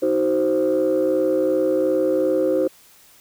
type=chord; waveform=sine; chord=C diminished; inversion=first; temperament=just; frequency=314 / 376.7 / 523.3 Hz; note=Eb4 / Gb4 / C5; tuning=+16 / +31 / 0 cents; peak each=-21 / -21 / -18 dBFS; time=0.02-2.68 s; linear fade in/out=10 ms; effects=tanh soft clip ceiling -11 dBFS + white hiss -51 dBFS RMS until 3.2 s